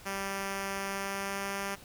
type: tone with pitch glide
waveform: 5% pulse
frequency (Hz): 196 to 197.71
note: G3 to G3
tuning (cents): 0 to +15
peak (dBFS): -22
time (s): 0.05-1.76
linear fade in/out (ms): 20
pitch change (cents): +15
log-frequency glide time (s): 0.74-1.6
effects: pink hiss -52 dBFS RMS until 1.84 s